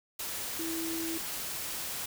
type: tone in noise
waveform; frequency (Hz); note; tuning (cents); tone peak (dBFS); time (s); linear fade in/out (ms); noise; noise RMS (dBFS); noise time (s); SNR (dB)
sine; 328.1; E4; -8; -34; 0.59-1.18; 5; white; -37; 0.19-2.06; 0
effects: none